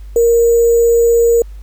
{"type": "tone with sample-and-hold", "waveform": "sine", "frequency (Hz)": 466.2, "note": "A#4", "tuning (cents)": 0, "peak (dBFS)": -7, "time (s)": [0.16, 1.42], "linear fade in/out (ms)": 2, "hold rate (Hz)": 7350, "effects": ["added 50 Hz sine -28 dBFS peak until 1.62 s", "pink hiss -52 dBFS RMS until 1.62 s"]}